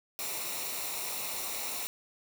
white noise with comb filter, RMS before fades -36 dBFS, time 0.19-1.87 s, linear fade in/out 0 ms, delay 0.62 ms, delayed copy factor -0.6, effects none

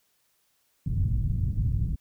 white low-pass noise, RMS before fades -26 dBFS, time 0.86-1.96 s, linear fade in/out 5 ms, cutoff 130 Hz, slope 24 dB/octave, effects white hiss -70 dBFS RMS until 2 s

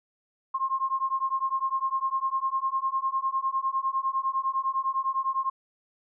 sine beating tone pair, 1062 / 1071.9 Hz, C6 / C6, +25 / +42 cents, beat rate 9.9 Hz, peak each -28 dBFS, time 0.54-5.5 s, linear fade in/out 10 ms, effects none

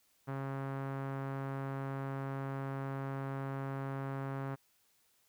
sawtooth tone with low-pass filter, 136.1 Hz, C#3, 31 cents flat, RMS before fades -39 dBFS, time 0.27-4.56 s, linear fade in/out 20 ms, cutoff 1400 Hz, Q 1.5, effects white hiss -72 dBFS RMS until 5.28 s

